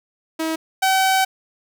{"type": "tone pair in turn", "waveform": "sawtooth", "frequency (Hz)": [320.9, 763.2], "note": ["E4", "G5"], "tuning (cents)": [-46, -47], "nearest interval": "octave + minor third", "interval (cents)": 1499, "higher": "second", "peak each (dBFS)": [-17, -11], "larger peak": "second", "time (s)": [[0.39, 0.56], [0.82, 1.25]], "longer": "second", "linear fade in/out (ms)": 10, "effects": []}